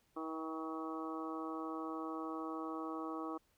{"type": "harmonic tone with a mistuned harmonic", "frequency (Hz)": 160, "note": "D#3", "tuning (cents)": 49, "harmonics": [2, 3, 4, 5, 6, 7, 8], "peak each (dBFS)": [-42, -48, -52, -50, -54, -46, -50], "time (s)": [0.16, 3.38], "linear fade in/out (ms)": 10, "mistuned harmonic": 5, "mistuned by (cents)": -15, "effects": ["pink hiss -75 dBFS RMS until 3.57 s"]}